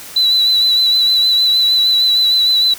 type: tone with vibrato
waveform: sine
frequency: 3973 Hz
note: B7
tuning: 10 cents sharp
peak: -8 dBFS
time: 0.16-2.74 s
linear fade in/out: 5 ms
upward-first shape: sine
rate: 6.5 Hz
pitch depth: 31 cents each way
effects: tanh soft clip ceiling -6 dBFS + white hiss -33 dBFS RMS until 2.78 s